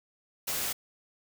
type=noise; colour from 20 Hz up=white; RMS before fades=-32 dBFS; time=0.47-0.73 s; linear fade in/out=10 ms; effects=none